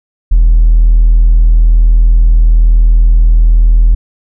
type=tone with hard clipping; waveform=sine; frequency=40.55 Hz; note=E1; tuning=28 cents flat; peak=-3 dBFS; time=0.31-3.95 s; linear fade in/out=10 ms; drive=1 dB; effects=none